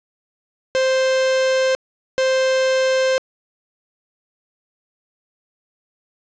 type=tone pair in turn; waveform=45% pulse; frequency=523.3 / 523.3 Hz; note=C5 / C5; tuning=0 / 0 cents; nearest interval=unison; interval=0 cents; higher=neither; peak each=-15 dBFS; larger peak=neither; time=0.75-1.75 / 2.18-3.18 s; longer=neither; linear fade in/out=0 ms; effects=resampled to 16000 Hz + 7-bit